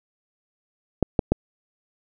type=clicks; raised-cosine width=2 ms; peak=-4 dBFS; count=3; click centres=1.027 / 1.192 / 1.32 s; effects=none